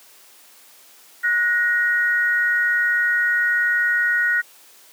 sine tone pair together, 1460 / 1880.9 Hz, F#6 / A#6, -24 / +15 cents, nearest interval major third, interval 439 cents, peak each -19 dBFS, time 1.23-4.42 s, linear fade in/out 20 ms, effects white hiss -49 dBFS RMS until 4.92 s + high-pass 300 Hz 12 dB/octave

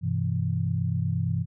sine chord, E minor, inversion first, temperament equal with one note detuned, 98 / 126.5 / 164.81 Hz, G2 / B2 / E3, 0 / +42 / 0 cents, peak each -28 dBFS, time 0.01-1.46 s, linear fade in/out 50 ms, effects none

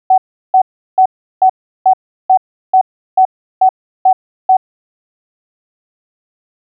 sine tone bursts, 753 Hz, F#5, 30 cents sharp, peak -4 dBFS, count 11, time 0.1-4.569 s, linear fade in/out 5 ms, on 79 ms, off 360 ms, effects none

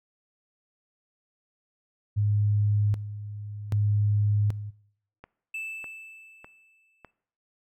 sine tone with tremolo, 103.83 Hz, G#2, in tune, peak -21 dBFS, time 2.16-4.71 s, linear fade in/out 20 ms, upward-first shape square, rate 0.64 Hz, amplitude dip 80%
click train, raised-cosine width 0.5 ms, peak -29 dBFS, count 4, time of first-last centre 5.24-7.047 s, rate 1.66 Hz
triangle tone with exponential decay, 2637 Hz, E7, in tune, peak -29 dBFS, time 5.54-7.11 s, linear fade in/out 5 ms, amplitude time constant 340 ms
effects noise-tail reverb RT60 0.7 s tail -22 dB re dry

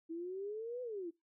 sine exponential two-way sweep, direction up then down, 322 to 507 to 322 Hz, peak -39 dBFS, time 0.09-1.11 s, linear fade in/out 20 ms, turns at 0.82 s, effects noise-tail reverb RT60 0.2 s tail -21 dB re dry

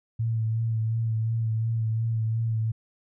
sine tone with vibrato, 112.5 Hz, A2, 39 cents sharp, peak -23 dBFS, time 0.19-2.72 s, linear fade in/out 10 ms, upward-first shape sine, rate 2.8 Hz, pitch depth 29 cents each way, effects none

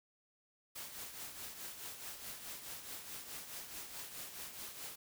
white noise with tremolo, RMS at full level -45 dBFS, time 0.75-4.96 s, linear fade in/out 10 ms, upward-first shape triangle, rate 4.7 Hz, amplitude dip 60%, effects none

